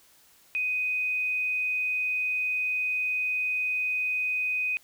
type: tone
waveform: sine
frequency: 2500 Hz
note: D#7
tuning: 8 cents sharp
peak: -25 dBFS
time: 0.55-4.77 s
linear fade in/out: 0 ms
effects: white hiss -59 dBFS RMS until 4.83 s